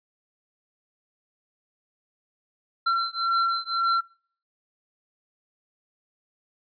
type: beating tone pair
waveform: square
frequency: 1359 / 1360.9 Hz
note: F6 / F6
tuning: -48 / -45 cents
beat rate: 1.9 Hz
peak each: -26 dBFS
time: 2.86-4.01 s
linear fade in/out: 10 ms
effects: noise-tail reverb RT60 0.5 s tail -25 dB re dry + resampled to 11025 Hz